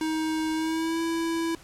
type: tone with pitch glide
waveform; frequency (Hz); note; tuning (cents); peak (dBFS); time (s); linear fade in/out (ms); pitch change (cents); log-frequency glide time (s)
square; 315.6 to 330.7; D#4 to E4; +25 to +6; -26; 0.01-1.55; 2; +81; 0.53-1.01
effects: pink hiss -51 dBFS RMS until 1.63 s + low-pass 11000 Hz 12 dB/octave